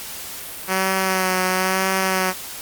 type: tone with vibrato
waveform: 5% pulse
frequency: 187.6 Hz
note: F#3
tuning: 24 cents sharp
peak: -7 dBFS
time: 0.67-2.34 s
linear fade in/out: 50 ms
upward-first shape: sine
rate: 1 Hz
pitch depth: 26 cents each way
effects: white hiss -33 dBFS RMS until 2.61 s + Opus 48 kbps